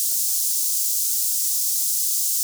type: high-pass noise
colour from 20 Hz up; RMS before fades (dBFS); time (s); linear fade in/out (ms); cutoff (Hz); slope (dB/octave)
pink; -22; 0-2.43; 0; 6000; 24
effects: none